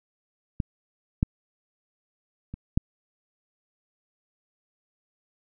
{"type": "clicks", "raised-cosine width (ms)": 5, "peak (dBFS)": [-13, -8, -23, -8], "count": 4, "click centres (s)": [0.602, 1.229, 2.54, 2.775], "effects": []}